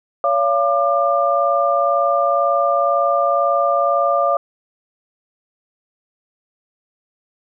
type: tone cluster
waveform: sine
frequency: 563 / 685 / 1196 Hz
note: C#5 / F5 / D6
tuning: +27 / -34 / +31 cents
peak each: -18 dBFS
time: 0.24-4.37 s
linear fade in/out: 2 ms
effects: none